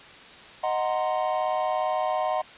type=chord; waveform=triangle; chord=C half-diminished seventh; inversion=first; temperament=equal; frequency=622.3 / 740 / 932.3 / 1046.5 Hz; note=Eb5 / Gb5 / Bb5 / C6; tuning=0 / 0 / 0 / 0 cents; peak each=-26 / -25 / -31 / -30 dBFS; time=0.63-2.42 s; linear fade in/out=10 ms; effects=white hiss -46 dBFS RMS until 2.57 s + resampled to 8000 Hz